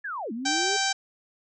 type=linear two-way sweep; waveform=sine; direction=down then up; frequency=1760 to 214.1 to 420.1 Hz; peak=-30 dBFS; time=0.04-0.77 s; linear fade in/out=10 ms; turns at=0.32 s
type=harmonic tone; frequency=780 Hz; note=G5; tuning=9 cents flat; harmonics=1 / 2 / 3 / 4 / 5 / 6 / 7 / 8 / 9 / 10; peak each=-29 / -29 / -35 / -34 / -33 / -33 / -33 / -33 / -36 / -39 dBFS; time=0.45-0.93 s; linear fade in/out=10 ms
effects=none